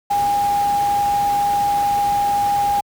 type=tone in noise; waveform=sine; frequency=813 Hz; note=G#5; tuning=37 cents flat; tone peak=-15 dBFS; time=0.1-2.81 s; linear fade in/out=10 ms; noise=pink; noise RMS=-31 dBFS; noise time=0.1-2.81 s; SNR=+13 dB; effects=high-pass 60 Hz 12 dB/octave